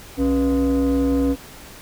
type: tone with frequency modulation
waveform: sine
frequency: 275 Hz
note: C#4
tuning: 14 cents flat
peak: -13 dBFS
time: 0.17-1.36 s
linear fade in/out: 50 ms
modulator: 212 Hz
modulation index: 0.79
effects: tanh soft clip ceiling -15 dBFS + pink hiss -41 dBFS RMS until 1.81 s